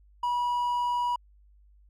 triangle tone, 971 Hz, B5, 30 cents flat, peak -23 dBFS, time 0.23-1.16 s, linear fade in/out 5 ms, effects added 50 Hz sine -55 dBFS peak until 1.89 s

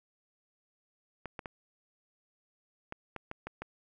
clicks, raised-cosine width 0.5 ms, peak -24 dBFS, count 8, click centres 1.257 / 1.392 / 1.458 / 2.924 / 3.163 / 3.314 / 3.47 / 3.62 s, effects none

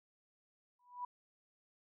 sine tone with exponential growth, 983 Hz, B5, 8 cents flat, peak -36 dBFS, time 0.79-1.05 s, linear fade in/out 5 ms, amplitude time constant 55 ms, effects none

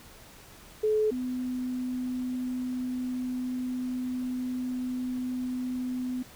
sine tone pair in turn, 430 / 252.2 Hz, A4 / B3, -40 / +36 cents, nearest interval major sixth, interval 924 cents, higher first, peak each -22 / -29 dBFS, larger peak first, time 0.83-1.11 / 1.11-6.23 s, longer second, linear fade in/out 10 ms, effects pink hiss -51 dBFS RMS until 6.35 s

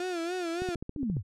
35% pulse tone with vibrato, 349.2 Hz, F4, in tune, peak -29 dBFS, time 0-0.75 s, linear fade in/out 2 ms, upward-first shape sine, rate 3.5 Hz, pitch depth 100 cents each way
click train, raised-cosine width 3 ms, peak -24 dBFS, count 9, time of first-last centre 0.62-1.168 s, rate 14.6 Hz
sine linear sweep, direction down, 322.4 to 77.78 Hz, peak -28 dBFS, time 0.96-1.23 s, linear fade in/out 50 ms
effects low-pass 8000 Hz 12 dB/octave

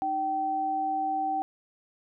sine tone pair together, 307.3 / 772 Hz, D#4 / G5, -21 / -27 cents, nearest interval octave + major third, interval 1594 cents, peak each -36 / -26 dBFS, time 0.02-1.42 s, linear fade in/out 0 ms, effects none

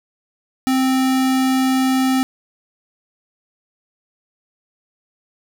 square tone, 261.6 Hz, C4, in tune, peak -15 dBFS, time 0.67-2.23 s, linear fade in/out 0 ms, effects none

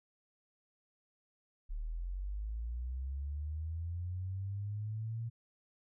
sine linear sweep, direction up, 35.81 to 116.54 Hz, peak -36 dBFS, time 1.69-5.3 s, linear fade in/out 20 ms, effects none

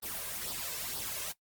white noise with flanger, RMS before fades -38 dBFS, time 0.02-1.33 s, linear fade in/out 20 ms, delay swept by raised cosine 0.21 to 1.91 ms, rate 2.1 Hz, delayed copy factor +0.65, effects noise-tail reverb RT60 0.1 s tail -18 dB re dry + Opus 24 kbps

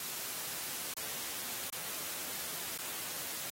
white noise with dropouts, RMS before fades -40 dBFS, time 0-3.5 s, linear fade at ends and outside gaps 2 ms, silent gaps 0.939-0.967 / 1.701-1.726 / 2.777-2.787 s, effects high-pass 100 Hz 12 dB/octave + AAC 48 kbps

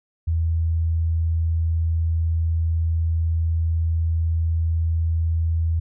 sine tone, 82 Hz, E2, 9 cents flat, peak -18 dBFS, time 0.27-5.8 s, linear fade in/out 10 ms, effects none

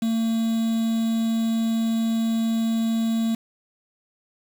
triangle tone with quantisation, 226.1 Hz, A3, 47 cents sharp, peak -18 dBFS, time 0.02-3.35 s, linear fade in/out 5 ms, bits 6, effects none

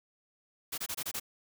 white noise bursts, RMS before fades -36 dBFS, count 6, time 0.72-1.199 s, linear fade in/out 10 ms, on 59 ms, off 25 ms, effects none

